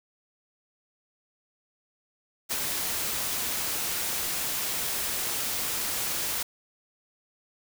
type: noise with ADSR envelope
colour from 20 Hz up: white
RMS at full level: -28 dBFS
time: 2.49-6.43 s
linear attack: 29 ms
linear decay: 34 ms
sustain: -2 dB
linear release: 4 ms
effects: none